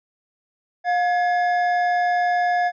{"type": "tone pair together", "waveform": "triangle", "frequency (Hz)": [711, 1692], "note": ["F5", "G#6"], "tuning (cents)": [31, 32], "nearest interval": "octave + minor third", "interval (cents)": 1501, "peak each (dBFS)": [-16, -24], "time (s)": [0.84, 2.72], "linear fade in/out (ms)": 50, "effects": ["resampled to 16000 Hz"]}